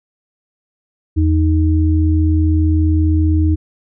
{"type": "tone pair together", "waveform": "sine", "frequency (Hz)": [82.41, 311.1], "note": ["E2", "D#4"], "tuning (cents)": [0, 0], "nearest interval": "octave + major seventh", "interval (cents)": 2300, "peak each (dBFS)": [-11, -17], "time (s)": [1.16, 3.56], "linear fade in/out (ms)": 20, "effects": []}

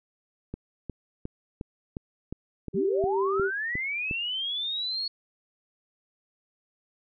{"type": "click train", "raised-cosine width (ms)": 3, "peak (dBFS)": -21, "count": 11, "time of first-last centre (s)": [0.54, 4.111], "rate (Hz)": 2.8}
{"type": "tone with tremolo", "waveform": "sine", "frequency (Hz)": 390.4, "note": "G4", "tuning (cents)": -7, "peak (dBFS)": -23, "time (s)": [2.73, 3.51], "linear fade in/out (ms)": 50, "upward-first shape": "triangle", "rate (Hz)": 4.7, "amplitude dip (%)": 25}
{"type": "linear sweep", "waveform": "sine", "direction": "up", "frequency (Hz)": [155.1, 4380], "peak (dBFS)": -28, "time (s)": [2.74, 5.08], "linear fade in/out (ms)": 5}
{"effects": []}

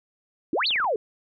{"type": "exponential two-way sweep", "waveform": "sine", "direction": "up then down", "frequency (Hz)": [267.3, 4620, 395.7], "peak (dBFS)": -21, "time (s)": [0.53, 0.96], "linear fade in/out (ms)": 2, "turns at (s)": 0.67}
{"type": "clicks", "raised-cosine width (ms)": 0.5, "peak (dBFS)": -26, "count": 4, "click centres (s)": [0.708, 0.759, 0.801, 0.845]}
{"effects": []}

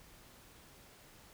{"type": "silence", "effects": ["pink hiss -59 dBFS RMS until 1.33 s"]}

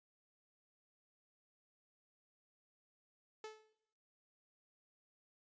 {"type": "tone with exponential decay", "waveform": "sawtooth", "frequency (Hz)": 434.3, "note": "A4", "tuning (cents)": -23, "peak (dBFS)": -40, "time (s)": [3.44, 3.73], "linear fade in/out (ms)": 2, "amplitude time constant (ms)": 62, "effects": ["noise-tail reverb RT60 0.9 s tail -19 dB re dry", "resampled to 16000 Hz"]}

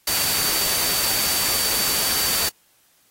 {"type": "tone in noise", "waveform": "sine", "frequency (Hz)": 4568, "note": "D8", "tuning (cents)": -49, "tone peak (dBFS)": -27, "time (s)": [0.07, 2.49], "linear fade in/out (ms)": 5, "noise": "white", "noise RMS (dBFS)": -22, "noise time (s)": [0.07, 2.49], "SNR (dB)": -8, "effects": ["white hiss -60 dBFS RMS until 3.1 s", "AAC 48 kbps"]}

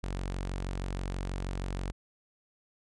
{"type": "tone", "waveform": "sawtooth", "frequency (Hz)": 46.25, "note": "F#1", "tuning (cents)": 0, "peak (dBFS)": -29, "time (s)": [0.03, 1.92], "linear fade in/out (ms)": 10, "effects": ["resampled to 22050 Hz"]}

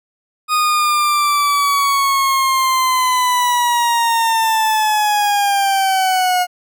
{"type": "linear sweep", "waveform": "40% pulse", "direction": "down", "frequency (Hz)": [1242, 718], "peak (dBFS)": -12, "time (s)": [0.48, 6.47], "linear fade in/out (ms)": 50, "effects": []}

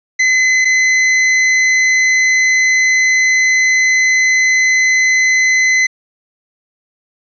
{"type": "tone pair in turn", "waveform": "45% pulse", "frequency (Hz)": [2035, 2035], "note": ["C7", "C7"], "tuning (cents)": [-49, -49], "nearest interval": "unison", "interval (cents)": 0, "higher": "neither", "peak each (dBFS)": -9, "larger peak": "neither", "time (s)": [[0.19, 0.65], [0.65, 5.87]], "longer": "second", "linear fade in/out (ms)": 10, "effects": ["resampled to 16000 Hz", "8-bit"]}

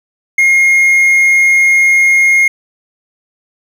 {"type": "tone", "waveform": "triangle", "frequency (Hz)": 2141, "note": "C7", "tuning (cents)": 39, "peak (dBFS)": -4, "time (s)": [0.38, 2.48], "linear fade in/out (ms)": 5, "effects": ["7-bit"]}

